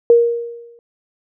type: tone with exponential decay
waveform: sine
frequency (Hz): 470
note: A#4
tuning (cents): +14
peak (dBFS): -4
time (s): 0.1-0.79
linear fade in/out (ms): 1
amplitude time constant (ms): 150
effects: none